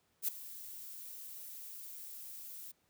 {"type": "noise with ADSR envelope", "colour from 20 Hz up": "violet", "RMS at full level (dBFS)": -31, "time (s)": [0.22, 2.72], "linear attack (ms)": 60, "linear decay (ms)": 8, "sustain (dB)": -17, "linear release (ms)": 13, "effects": ["pink hiss -75 dBFS RMS until 2.89 s", "high-pass 80 Hz 12 dB/octave"]}